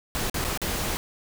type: noise with dropouts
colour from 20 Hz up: pink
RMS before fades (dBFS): -28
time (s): 0.15-0.97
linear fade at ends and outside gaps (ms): 0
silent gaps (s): 0.298-0.343 / 0.442-0.448 / 0.575-0.617
effects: none